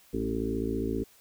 harmonic tone with a mistuned harmonic, 55 Hz, A1, in tune, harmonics 1 / 2 / 4 / 5 / 6 / 7 / 8, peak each -37 / -38 / -35 / -33 / -38 / -34 / -37 dBFS, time 0.13-1.04 s, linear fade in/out 10 ms, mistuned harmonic 8, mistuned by +15 cents, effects white hiss -59 dBFS RMS until 1.2 s

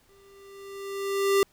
square tone with exponential growth, 395 Hz, G4, 13 cents sharp, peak -18 dBFS, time 0.09-1.43 s, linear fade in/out 1 ms, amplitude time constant 290 ms, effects pink hiss -63 dBFS RMS until 1.52 s

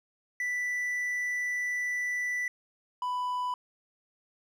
triangle tone pair in turn, 1975.5 / 993.5 Hz, B6 / B5, 0 / +10 cents, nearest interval octave, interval 1190 cents, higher first, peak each -27 dBFS, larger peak neither, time 0.4-2.48 / 3.02-3.54 s, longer first, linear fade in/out 2 ms, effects none

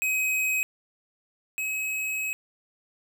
square tone pair in turn, 2532 / 2556 Hz, D#7 / D#7, +30 / +46 cents, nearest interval unison, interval 16 cents, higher second, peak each -24 / -28 dBFS, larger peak first, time 0.02-0.63 / 1.58-2.33 s, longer second, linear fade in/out 0 ms, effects none

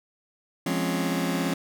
sawtooth chord, Db major seventh, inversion first, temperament just, 173.24 / 207.9 / 259.9 / 277.2 Hz, F3 / Ab3 / C4 / Db4, -14 / +2 / -11 / 0 cents, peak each -24 / -28 / -26 / -26 dBFS, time 0.66-1.54 s, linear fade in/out 5 ms, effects none

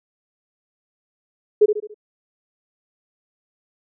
sine tone with echo, 421.7 Hz, G#4, 26 cents sharp, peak -8 dBFS, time 1.61-1.66 s, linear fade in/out 10 ms, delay 71 ms, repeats 4, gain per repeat -7 dB, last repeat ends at 1.944 s, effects none

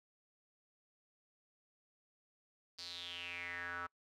square tone with band-pass filter sweep, 87.31 Hz, F2, in tune, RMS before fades -45 dBFS, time 2.78-3.87 s, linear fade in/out 10 ms, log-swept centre 4700 to 1300 Hz, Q 6.5, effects noise-tail reverb RT60 0.1 s tail -25 dB re dry

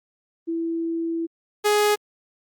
sine / sawtooth tone pair in turn, 331.3 / 417.4 Hz, E4 / G#4, +9 / +9 cents, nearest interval major third, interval 400 cents, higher second, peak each -23 / -13 dBFS, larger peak second, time 0.47-1.27 / 1.64-1.96 s, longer first, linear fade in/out 20 ms, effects Opus 32 kbps

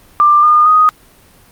sine tone with pitch steps, 1187 / 1216.1 / 1246 Hz, D6 / D#6 / D#6, +18 / -40 / +2 cents, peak -5 dBFS, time 0.2-0.89 s, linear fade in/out 0 ms, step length 230 ms, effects pink hiss -45 dBFS RMS until 1.51 s + Opus 32 kbps

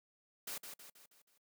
white noise with echo, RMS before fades -43 dBFS, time 0.47-0.58 s, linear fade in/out 5 ms, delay 160 ms, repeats 5, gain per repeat -6 dB, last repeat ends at 1.38 s, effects noise-tail reverb RT60 0.1 s tail -25 dB re dry + high-pass 150 Hz 12 dB/octave

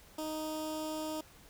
15% pulse tone with notch filter, 311.1 Hz, D#4, in tune, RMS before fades -38 dBFS, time 0.18-1.21 s, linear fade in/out 5 ms, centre 1800 Hz, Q 0.72, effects pink hiss -58 dBFS RMS until 1.49 s

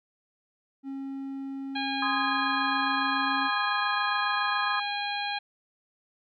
triangle tone, 271.8 Hz, C#4, 34 cents flat, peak -31 dBFS, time 0.83-3.5 s, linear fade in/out 50 ms
harmonic tone, 817 Hz, G#5, 29 cents flat, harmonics 1 / 2 / 3 / 4 / 5, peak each -32 / -36 / -36 / -37 / -37 dBFS, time 1.75-5.39 s, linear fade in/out 10 ms
sine chord, Ab major, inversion first, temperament just, 1038.3 / 1245.9 / 1661.2 Hz, C6 / Eb6 / Ab6, -14 / +2 / 0 cents, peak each -31 dBFS, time 2.02-4.8 s, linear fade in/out 5 ms
effects none

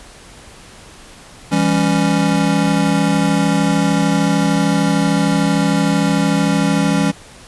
square chord, C# diminished, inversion first, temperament just, 166.31 / 199.57 / 277.2 Hz, E3 / G3 / C#4, +16 / +31 / 0 cents, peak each -18 dBFS, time 1.51-7.12 s, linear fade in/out 20 ms, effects pink hiss -40 dBFS RMS until 7.47 s + resampled to 24000 Hz

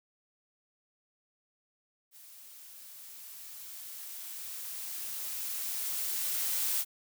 blue noise with level ramp, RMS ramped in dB -53 to -30 dBFS, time 2.11-6.85 s, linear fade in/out 50 ms, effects none

